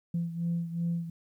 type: beating tone pair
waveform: sine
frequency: 169 / 171.7 Hz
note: E3 / F3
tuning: +43 / -29 cents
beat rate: 2.7 Hz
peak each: -29 / -34 dBFS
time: 0.14-1.1 s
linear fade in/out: 5 ms
effects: tanh soft clip ceiling -23 dBFS + 11-bit